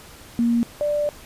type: tone pair in turn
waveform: sine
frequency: 235 / 589.6 Hz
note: A#3 / D5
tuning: +14 / +7 cents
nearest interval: octave + major third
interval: 1593 cents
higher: second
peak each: -16 / -19 dBFS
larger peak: first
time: 0.39-0.63 / 0.81-1.09 s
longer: second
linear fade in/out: 0 ms
effects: pink hiss -44 dBFS RMS until 1.25 s + resampled to 32000 Hz